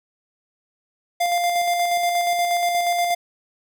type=tone with tremolo; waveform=square; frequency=698.5 Hz; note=F5; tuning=in tune; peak=-18 dBFS; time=1.2-3.15 s; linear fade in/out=10 ms; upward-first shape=square; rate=8.4 Hz; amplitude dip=30%; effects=none